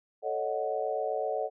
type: chord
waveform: sine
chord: D# half-diminished seventh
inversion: second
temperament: equal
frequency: 440 / 554.4 / 622.3 / 740 Hz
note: A4 / C#5 / D#5 / F#5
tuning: 0 / 0 / 0 / 0 cents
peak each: -34 dBFS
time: 0.22-1.5 s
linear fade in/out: 50 ms
effects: none